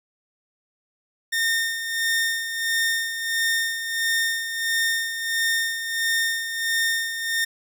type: tone with tremolo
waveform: sawtooth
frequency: 1825 Hz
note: A#6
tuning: 37 cents flat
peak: -16 dBFS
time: 1.32-7.45 s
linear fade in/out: 10 ms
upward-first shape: sine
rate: 1.5 Hz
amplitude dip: 60%
effects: 9-bit

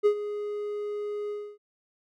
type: tone with ADSR envelope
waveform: triangle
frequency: 415.3 Hz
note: G#4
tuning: in tune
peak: -14 dBFS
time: 0.03-1.58 s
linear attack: 29 ms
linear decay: 81 ms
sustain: -14 dB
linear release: 280 ms
effects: none

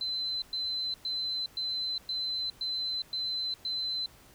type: tone bursts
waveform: sine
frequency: 4054 Hz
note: B7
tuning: 45 cents sharp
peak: -30 dBFS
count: 8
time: 0.01-4.06 s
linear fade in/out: 2 ms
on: 410 ms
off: 110 ms
effects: pink hiss -57 dBFS RMS until 4.34 s

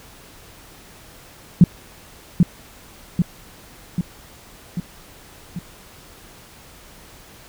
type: tone with echo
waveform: sine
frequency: 174.61 Hz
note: F3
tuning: in tune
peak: -4 dBFS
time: 1.61-1.64 s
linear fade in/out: 2 ms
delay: 790 ms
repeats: 5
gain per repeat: -4 dB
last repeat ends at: 5.59 s
effects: pink hiss -45 dBFS RMS until 7.48 s

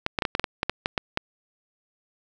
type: clicks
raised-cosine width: 0.3 ms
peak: -7 dBFS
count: 12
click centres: 0.064 / 0.188 / 0.222 / 0.252 / 0.351 / 0.396 / 0.442 / 0.631 / 0.696 / 0.859 / 0.978 / 1.174 s
effects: none

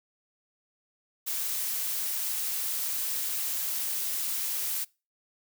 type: noise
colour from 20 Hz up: blue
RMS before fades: -31 dBFS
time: 1.26-4.85 s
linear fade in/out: 20 ms
effects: noise-tail reverb RT60 0.3 s tail -24 dB re dry

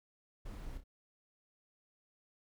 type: noise with echo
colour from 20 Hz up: brown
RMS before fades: -45 dBFS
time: 0.45-0.78 s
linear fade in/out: 10 ms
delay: 30 ms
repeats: 2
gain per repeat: -8 dB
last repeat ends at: 0.84 s
effects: none

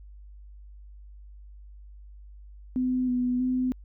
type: tone with pitch steps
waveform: sine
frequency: 253.9 / 248.3 / 254.4 Hz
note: B3 / B3 / C4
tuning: +48 / +9 / -48 cents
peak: -23 dBFS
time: 2.76-3.72 s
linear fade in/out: 0 ms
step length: 320 ms
effects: added 50 Hz sine -44 dBFS peak until 3.84 s

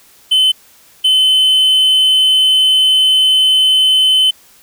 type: tone pair in turn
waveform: triangle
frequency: 3050 / 3050 Hz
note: G7 / G7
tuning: -48 / -48 cents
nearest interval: unison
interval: 0 cents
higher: neither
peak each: -6 dBFS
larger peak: neither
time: 0.31-0.52 / 1.04-4.31 s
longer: second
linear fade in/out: 10 ms
effects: white hiss -46 dBFS RMS until 4.62 s

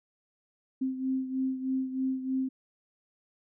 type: beating tone pair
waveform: sine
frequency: 261.6 / 264.8 Hz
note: C4 / C4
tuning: 0 / +21 cents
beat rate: 3.2 Hz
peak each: -29 / -35 dBFS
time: 0.81-2.49 s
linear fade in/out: 10 ms
effects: none

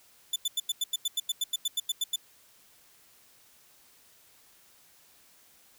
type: tone bursts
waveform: sawtooth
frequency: 3502 Hz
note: A7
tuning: 9 cents flat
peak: -23 dBFS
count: 16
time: 0.33-2.16 s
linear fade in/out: 5 ms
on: 30 ms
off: 90 ms
effects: white hiss -60 dBFS RMS until 5.78 s

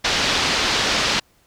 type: low-pass noise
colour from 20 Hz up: white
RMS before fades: -20 dBFS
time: 0.04-1.2 s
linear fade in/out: 10 ms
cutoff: 5100 Hz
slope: 24 dB/octave
effects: pink hiss -59 dBFS RMS until 1.46 s

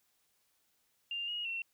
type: tone with pitch steps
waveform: sine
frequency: 2796 / 2879 / 2715 Hz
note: F7 / F#7 / F7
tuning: +1 / -48 / -50 cents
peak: -35 dBFS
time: 1.11-1.62 s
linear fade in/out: 2 ms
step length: 170 ms
effects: white hiss -75 dBFS RMS until 1.73 s

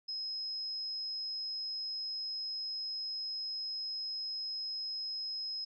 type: tone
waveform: sine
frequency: 5120 Hz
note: D#8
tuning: 49 cents sharp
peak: -36 dBFS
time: 0.08-5.65 s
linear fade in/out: 10 ms
effects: none

